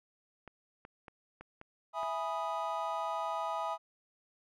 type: clicks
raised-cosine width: 0.5 ms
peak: -33 dBFS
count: 6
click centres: 0.477 / 0.851 / 1.082 / 1.41 / 1.614 / 2.032 s
type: chord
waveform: triangle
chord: E major seventh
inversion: none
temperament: equal with one note detuned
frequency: 659.3 / 830.6 / 983.8 / 1244.5 Hz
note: E5 / G#5 / B5 / D#6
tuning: 0 / 0 / -7 / 0 cents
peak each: -37 dBFS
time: 1.93-3.78 s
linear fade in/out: 50 ms
effects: none